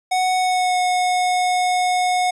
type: tone with pitch glide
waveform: square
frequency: 740 to 728.1 Hz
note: F#5 to F#5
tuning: 0 to -28 cents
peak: -17 dBFS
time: 0.11-2.31 s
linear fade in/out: 10 ms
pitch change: -28 cents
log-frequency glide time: 0.36-0.78 s
effects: resampled to 24000 Hz